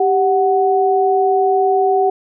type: tone pair together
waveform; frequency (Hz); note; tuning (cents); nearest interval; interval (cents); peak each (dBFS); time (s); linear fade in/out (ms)
sine; 391.3 / 743; G4 / F#5; -3 / +7; major seventh; 1110; -14; 0-2.1; 5
effects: none